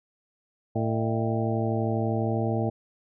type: harmonic tone with a mistuned harmonic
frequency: 112.4 Hz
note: A2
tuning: 37 cents sharp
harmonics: 1 / 2 / 3 / 4 / 5 / 6 / 7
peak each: -27 / -30 / -32 / -33 / -34 / -35 / -35 dBFS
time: 0.75-2.7 s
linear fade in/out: 10 ms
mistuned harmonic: 5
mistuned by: +120 cents
effects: none